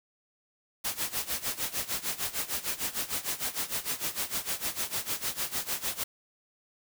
white noise with tremolo, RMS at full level -30 dBFS, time 0.84-6.04 s, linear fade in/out 10 ms, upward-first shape sine, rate 6.6 Hz, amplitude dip 85%, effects none

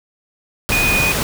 sine tone in noise, 2476 Hz, D#7, 9 cents flat, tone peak -15 dBFS, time 0.72-1.12 s, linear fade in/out 0 ms, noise pink, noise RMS -19 dBFS, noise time 0.69-1.23 s, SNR +1 dB, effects none

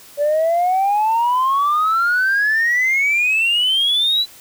sine exponential sweep, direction up, 571 to 4000 Hz, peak -12 dBFS, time 0.17-4.26 s, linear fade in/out 50 ms, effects tanh soft clip ceiling -11 dBFS + white hiss -43 dBFS RMS until 4.4 s

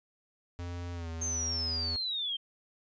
square tone with pitch glide, 87.31 to 81.94 Hz, F2 to E2, 0 to -10 cents, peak -37 dBFS, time 0.59-1.96 s, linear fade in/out 0 ms, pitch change -110 cents, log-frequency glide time 0.93-1.1 s
sine linear sweep, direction down, 6400 to 3129 Hz, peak -31 dBFS, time 1.21-2.37 s, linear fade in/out 10 ms
effects resampled to 16000 Hz

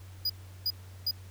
square tone bursts, 4914 Hz, D#8, 22 cents flat, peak -27 dBFS, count 3, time 0.25-1.111 s, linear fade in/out 5 ms, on 47 ms, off 360 ms, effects added 93 Hz sine -45 dBFS peak until 1.3 s + pink hiss -57 dBFS RMS until 1.3 s

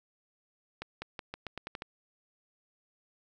accelerating click train, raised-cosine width 0.3 ms, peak -22 dBFS, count 9, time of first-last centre 0.82-1.821 s, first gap 200 ms, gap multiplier 0.86, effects none

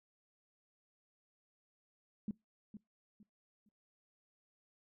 sine tone with echo, 210 Hz, G#3, 19 cents sharp, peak -35 dBFS, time 2.28-2.31 s, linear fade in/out 2 ms, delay 460 ms, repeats 3, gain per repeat -11 dB, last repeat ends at 3.69 s, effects noise-tail reverb RT60 0.2 s tail -24 dB re dry

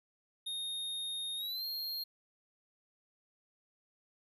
square tone with pitch glide, 3700 to 4226 Hz, A#7 to C8, -14 to +16 cents, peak -37 dBFS, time 0.46-2.04 s, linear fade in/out 10 ms, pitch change +230 cents, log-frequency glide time 1.36-1.65 s, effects none

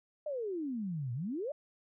sine exponential two-way sweep, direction down then up, 622.3 to 115.1 to 622.3 Hz, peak -34 dBFS, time 0.26-1.52 s, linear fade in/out 5 ms, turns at 1.13 s, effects none

